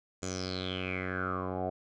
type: tone with low-pass filter sweep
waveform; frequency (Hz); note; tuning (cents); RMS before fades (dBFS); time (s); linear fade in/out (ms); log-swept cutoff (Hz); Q
10% pulse; 92.5; F#2; 0; -35; 0.22-1.7; 10; 7100 to 680; 8.1
effects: none